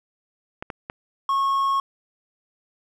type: clicks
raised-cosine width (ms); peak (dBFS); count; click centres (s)
0.5; -16; 3; 0.625 / 0.702 / 0.899
type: tone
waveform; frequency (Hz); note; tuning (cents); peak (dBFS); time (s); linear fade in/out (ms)
triangle; 1094; C#6; -23; -17; 1.29-1.8; 2
effects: none